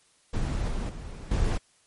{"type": "noise with level steps", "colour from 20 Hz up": "brown", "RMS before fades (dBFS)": [-28, -30, -38, -25], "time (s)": [0.33, 1.58], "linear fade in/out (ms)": 10, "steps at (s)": [0.68, 0.89, 1.31], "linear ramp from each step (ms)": 5, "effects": ["white hiss -63 dBFS RMS until 1.86 s", "MP3 48 kbps"]}